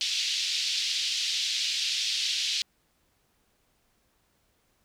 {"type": "band-pass noise", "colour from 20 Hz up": "white", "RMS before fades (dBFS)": -29, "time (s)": [0.01, 2.62], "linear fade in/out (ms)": 0, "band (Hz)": [2900, 4900], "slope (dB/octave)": 24, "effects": ["pink hiss -70 dBFS RMS until 4.84 s"]}